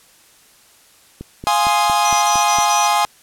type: click train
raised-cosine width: 3 ms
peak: -17 dBFS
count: 7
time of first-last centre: 1.21-2.586 s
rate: 4.36 Hz
type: chord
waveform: 45% pulse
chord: F minor seventh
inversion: none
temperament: equal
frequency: 698.5 / 830.6 / 1046.5 / 1244.5 Hz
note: F5 / Ab5 / C6 / Eb6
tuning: 0 / 0 / 0 / 0 cents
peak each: -22 / -16 / -20 / -22 dBFS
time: 1.47-3.05 s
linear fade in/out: 0 ms
type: tone bursts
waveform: sine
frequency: 5920 Hz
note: F#8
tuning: in tune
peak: -21 dBFS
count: 4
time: 2.05-2.868 s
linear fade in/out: 2 ms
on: 170 ms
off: 46 ms
effects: white hiss -50 dBFS RMS until 3.22 s + low-pass 12000 Hz 12 dB/octave